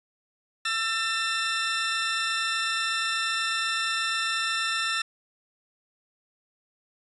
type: tone pair together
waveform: 20% pulse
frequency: 1338 / 1793.4 Hz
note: E6 / A6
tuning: +25 / +33 cents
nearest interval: perfect fourth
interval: 508 cents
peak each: -23 dBFS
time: 0.65-5.02 s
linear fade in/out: 5 ms
effects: resampled to 22050 Hz + 9-bit